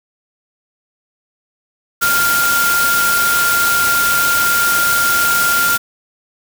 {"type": "tone in noise", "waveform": "sine", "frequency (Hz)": 1396.9, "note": "F6", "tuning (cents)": 0, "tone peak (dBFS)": -13, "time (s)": [2.01, 5.78], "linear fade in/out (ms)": 20, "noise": "white", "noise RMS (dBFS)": -18, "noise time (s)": [2.01, 5.78], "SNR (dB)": 2, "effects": []}